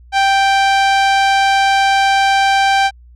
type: tone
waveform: sawtooth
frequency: 784 Hz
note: G5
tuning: in tune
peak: -6 dBFS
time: 0.12-2.91 s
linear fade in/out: 50 ms
effects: added 60 Hz sine -39 dBFS peak until 3.15 s + low-pass 5000 Hz 12 dB/octave